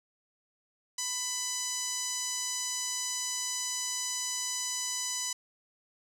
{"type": "tone with band-pass filter", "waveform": "sawtooth", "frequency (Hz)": 998, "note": "B5", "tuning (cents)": 18, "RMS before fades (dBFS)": -34, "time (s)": [0.98, 5.33], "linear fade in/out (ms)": 5, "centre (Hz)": 6600, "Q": 2.8, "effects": []}